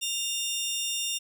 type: tone pair together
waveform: 20% pulse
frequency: 2794 / 3632 Hz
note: F7 / A#7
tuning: 0 / -46 cents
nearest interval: perfect fourth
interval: 454 cents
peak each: -26 dBFS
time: 0.01-1.19 s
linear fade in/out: 20 ms
effects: none